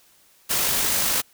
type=noise with amplitude modulation; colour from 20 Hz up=white; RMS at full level=-21 dBFS; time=0.49-1.22 s; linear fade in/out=20 ms; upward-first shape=sine; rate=51.1 Hz; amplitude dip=25%; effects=white hiss -57 dBFS RMS until 1.33 s